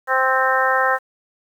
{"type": "harmonic tone", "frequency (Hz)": 261.6, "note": "C4", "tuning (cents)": 0, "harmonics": [2, 3, 4, 5, 6, 7], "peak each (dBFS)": [-22, -22, -22, -22, -22, -22], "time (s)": [0.07, 0.99], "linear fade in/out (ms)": 50, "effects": ["8-bit"]}